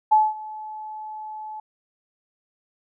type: tone with ADSR envelope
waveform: sine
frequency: 861 Hz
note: A5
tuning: 38 cents flat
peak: -11 dBFS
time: 0.11-1.6 s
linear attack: 16 ms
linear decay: 210 ms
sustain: -21 dB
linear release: 4 ms
effects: none